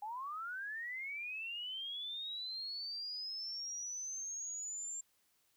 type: linear sweep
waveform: sine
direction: up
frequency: 809 to 7390 Hz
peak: -40 dBFS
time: 0.02-5.01 s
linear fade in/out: 5 ms
effects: white hiss -75 dBFS RMS until 5.56 s